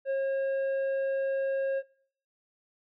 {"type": "tone with tanh clipping", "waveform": "triangle", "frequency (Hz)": 541, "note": "C#5", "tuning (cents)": -42, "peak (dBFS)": -27, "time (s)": [0.05, 1.83], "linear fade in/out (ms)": 50, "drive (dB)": 10, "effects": ["noise-tail reverb RT60 0.6 s tail -24 dB re dry"]}